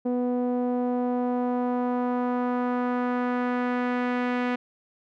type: tone with low-pass filter sweep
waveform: sawtooth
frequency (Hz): 246.9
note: B3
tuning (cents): 0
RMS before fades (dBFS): -26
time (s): 0.05-4.56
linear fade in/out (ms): 10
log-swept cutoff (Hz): 530 to 2200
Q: 1.4
effects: none